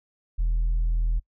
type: tone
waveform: sine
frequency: 40.97 Hz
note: E1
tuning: 10 cents flat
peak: -18 dBFS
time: 0.38-1.2 s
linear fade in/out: 20 ms
effects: noise-tail reverb RT60 0.1 s tail -26 dB re dry + tanh soft clip ceiling -19 dBFS